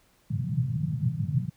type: band-pass noise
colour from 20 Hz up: pink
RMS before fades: -28 dBFS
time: 0.3-1.5 s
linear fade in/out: 10 ms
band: 110 to 170 Hz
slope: 48 dB/octave
effects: pink hiss -64 dBFS RMS until 1.56 s